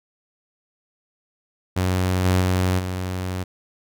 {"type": "tone with level steps", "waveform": "sawtooth", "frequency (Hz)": 92.1, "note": "F#2", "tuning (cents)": -7, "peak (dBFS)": [-15, -12, -14, -21], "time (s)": [1.76, 3.44], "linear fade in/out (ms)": 10, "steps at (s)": [2.24, 2.4, 2.78], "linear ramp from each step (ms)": 20, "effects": []}